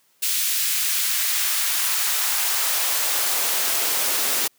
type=noise with high-pass filter sweep; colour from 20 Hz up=white; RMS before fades=-22 dBFS; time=0.22-4.48 s; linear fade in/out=10 ms; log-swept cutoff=2700 to 270 Hz; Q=0.82; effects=white hiss -62 dBFS RMS until 4.58 s + high-pass 100 Hz 12 dB/octave